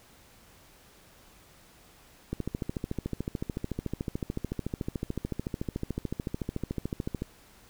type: click train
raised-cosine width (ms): 3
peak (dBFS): -18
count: 68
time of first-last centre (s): 2.33-7.221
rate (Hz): 13.7
effects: pink hiss -57 dBFS RMS until 7.69 s